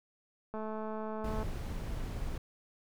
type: click train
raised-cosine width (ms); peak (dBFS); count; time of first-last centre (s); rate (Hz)
1; -27; 194; 0.54-1.429; 217
type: noise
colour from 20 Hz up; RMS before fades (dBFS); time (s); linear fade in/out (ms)
brown; -37; 1.24-2.38; 5
effects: none